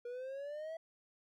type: exponential sweep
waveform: triangle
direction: up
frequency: 476.8 to 659.3 Hz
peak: -39 dBFS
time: 0.05-0.77 s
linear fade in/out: 5 ms
effects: none